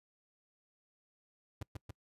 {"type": "tone with echo", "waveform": "45% pulse", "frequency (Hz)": 100.4, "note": "G2", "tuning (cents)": 42, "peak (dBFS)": -38, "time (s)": [1.61, 1.63], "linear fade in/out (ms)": 5, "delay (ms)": 140, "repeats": 2, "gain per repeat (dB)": -2, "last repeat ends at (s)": 1.91, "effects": ["noise-tail reverb RT60 0.1 s tail -26 dB re dry", "resampled to 32000 Hz"]}